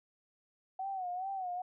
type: tone with vibrato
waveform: sine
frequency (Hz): 747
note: F#5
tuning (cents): +16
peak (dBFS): -35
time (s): 0.79-1.62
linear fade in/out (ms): 5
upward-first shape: sine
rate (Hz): 2.4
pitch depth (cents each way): 88
effects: none